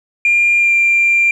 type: tone with pitch glide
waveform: sine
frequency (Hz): 2400 to 2378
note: D7 to D7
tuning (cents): +37 to +21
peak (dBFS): -8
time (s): 0.25-1.31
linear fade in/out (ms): 2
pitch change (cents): -16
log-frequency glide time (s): 0.59-0.73
effects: tanh soft clip ceiling -5 dBFS + 8-bit